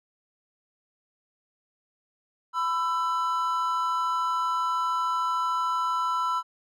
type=tone pair together; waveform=triangle; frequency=1000 / 1333.1 Hz; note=B5 / E6; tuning=+21 / +19 cents; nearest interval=perfect fourth; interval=498 cents; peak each=-25 dBFS; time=2.53-6.43 s; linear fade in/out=50 ms; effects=none